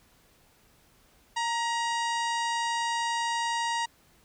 harmonic tone with a mistuned harmonic, 950 Hz, A#5, 33 cents sharp, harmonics 1 / 2 / 3 / 4 / 5 / 6 / 7 / 8 / 9, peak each -28 / -34 / -38 / -40 / -42 / -44 / -45 / -46 / -47 dBFS, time 1.36-3.86 s, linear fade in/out 10 ms, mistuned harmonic 1, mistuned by -41 cents, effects pink hiss -62 dBFS RMS until 4.24 s

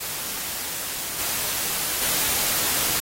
white noise with level steps, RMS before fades -30 / -26 / -23 dBFS, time 0-3 s, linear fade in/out 10 ms, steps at 1.18 / 2.01 s, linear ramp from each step 10 ms, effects AAC 48 kbps

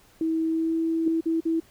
sine tone with pitch glide, 322.9 to 326.7 Hz, E4 to E4, -36 to -15 cents, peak -22 dBFS, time 0.21-1.08 s, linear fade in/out 2 ms, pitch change +21 cents, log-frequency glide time 0.48-0.76 s
sine tone bursts, 326.7 Hz, E4, 15 cents flat, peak -21 dBFS, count 3, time 1.06-1.602 s, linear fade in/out 10 ms, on 150 ms, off 46 ms
effects pink hiss -57 dBFS RMS until 1.7 s

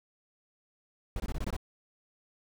brown noise bursts, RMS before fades -33 dBFS, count 7, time 1.16-1.566 s, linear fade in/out 2 ms, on 40 ms, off 21 ms, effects none

